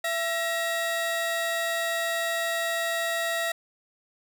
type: tone pair together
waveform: 35% pulse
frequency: 671.8 / 1900 Hz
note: E5 / A#6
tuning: +33 / +33 cents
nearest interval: octave + tritone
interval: 1800 cents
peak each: -27 dBFS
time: 0.04-3.52 s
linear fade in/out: 5 ms
effects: none